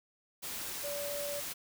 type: tone in noise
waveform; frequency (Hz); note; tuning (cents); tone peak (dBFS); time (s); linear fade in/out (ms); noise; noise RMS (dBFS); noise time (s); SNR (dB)
sine; 576; D5; -34; -37; 0.83-1.41; 20; white; -40; 0.42-1.54; 0
effects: none